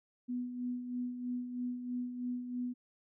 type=tone with tremolo; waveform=sine; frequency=246.9 Hz; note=B3; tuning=in tune; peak=-33 dBFS; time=0.28-2.74 s; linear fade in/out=20 ms; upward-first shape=sine; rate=3.1 Hz; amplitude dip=55%; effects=none